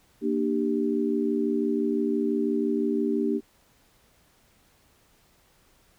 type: chord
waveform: sine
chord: G minor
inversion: first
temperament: equal with one note detuned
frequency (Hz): 233.1 / 299 / 392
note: Bb3 / D4 / G4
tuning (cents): 0 / +31 / 0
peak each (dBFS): -27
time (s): 0.21-3.41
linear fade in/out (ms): 50
effects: pink hiss -62 dBFS RMS until 5.98 s